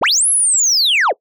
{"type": "linear two-way sweep", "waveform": "sine", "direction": "up then down", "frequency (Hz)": [46.25, 11175, 325], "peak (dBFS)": -8, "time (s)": [0.01, 1.13], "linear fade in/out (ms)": 20, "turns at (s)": 0.29, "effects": ["noise-tail reverb RT60 0.1 s tail -22 dB re dry", "tanh soft clip ceiling -10 dBFS"]}